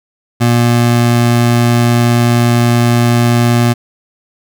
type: tone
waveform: 25% pulse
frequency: 119.3 Hz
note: A#2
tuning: 41 cents sharp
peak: -4 dBFS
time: 0.4-3.74 s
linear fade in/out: 20 ms
effects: none